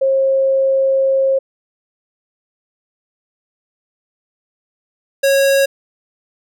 sine / square tone pair in turn, 537 / 549.2 Hz, C5 / C#5, +45 / -16 cents, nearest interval unison, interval 39 cents, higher second, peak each -11 dBFS, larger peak neither, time 0.01-1.39 / 5.23-5.66 s, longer first, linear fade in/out 10 ms, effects none

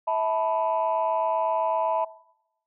sine chord, E suspended fourth, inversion none, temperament equal with one note detuned, 649.8 / 880 / 987.8 Hz, E5 / A5 / B5, -25 / 0 / 0 cents, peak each -26 dBFS, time 0.07-2.05 s, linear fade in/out 10 ms, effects noise-tail reverb RT60 0.8 s tail -19 dB re dry + tanh soft clip ceiling -15 dBFS

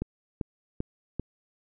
click train, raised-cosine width 3 ms, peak -17 dBFS, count 4, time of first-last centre 0.02-1.196 s, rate 2.55 Hz, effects none

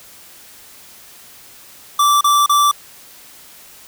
square tone bursts, 1166 Hz, D6, 13 cents flat, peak -11 dBFS, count 3, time 1.99-2.714 s, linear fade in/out 5 ms, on 220 ms, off 32 ms, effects white hiss -42 dBFS RMS until 3.87 s

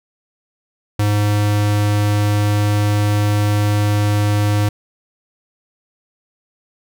square tone, 103.83 Hz, G#2, in tune, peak -14 dBFS, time 0.99-4.69 s, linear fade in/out 5 ms, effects none

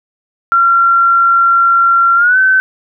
sine tone with pitch glide, 1371 to 1530 Hz, F6 to G6, -32 to -42 cents, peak -6 dBFS, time 0.52-2.6 s, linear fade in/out 0 ms, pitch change +190 cents, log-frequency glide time 2.16-2.38 s, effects none

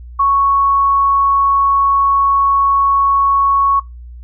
sine tone, 1108.7 Hz, C#6, in tune, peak -9 dBFS, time 0.19-3.8 s, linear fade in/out 10 ms, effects noise-tail reverb RT60 0.2 s tail -22 dB re dry + added 60 Hz sine -30 dBFS peak until 4.23 s

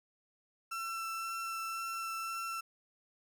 35% pulse tone with vibrato, 1341 Hz, E6, 29 cents sharp, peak -35 dBFS, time 0.71-2.61 s, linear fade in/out 10 ms, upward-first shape sine, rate 1.9 Hz, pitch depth 10 cents each way, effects 11-bit

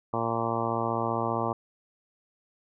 harmonic tone, 115.2 Hz, A#2, 20 cents flat, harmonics 1 / 2 / 3 / 4 / 5 / 6 / 7 / 8 / 9 / 10, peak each -35 / -35 / -35 / -35 / -35 / -35 / -35 / -35 / -35 / -35 dBFS, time 0.13-1.53 s, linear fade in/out 5 ms, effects none

